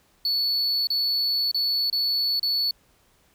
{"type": "tone with dropouts", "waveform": "triangle", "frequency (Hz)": 4435, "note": "C#8", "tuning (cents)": 0, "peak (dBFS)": -20, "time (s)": [0.25, 2.71], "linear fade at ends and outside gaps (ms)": 2, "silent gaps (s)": [[0.871, 0.902], [1.514, 1.545], [1.9, 1.927], [2.396, 2.429]], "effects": ["pink hiss -62 dBFS RMS until 3.34 s"]}